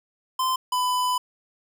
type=tone pair in turn; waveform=square; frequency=1033 / 999.5 Hz; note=C6 / B5; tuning=-22 / +20 cents; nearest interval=minor second; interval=58 cents; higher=first; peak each=-22 dBFS; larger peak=neither; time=0.39-0.56 / 0.72-1.18 s; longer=second; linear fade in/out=5 ms; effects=none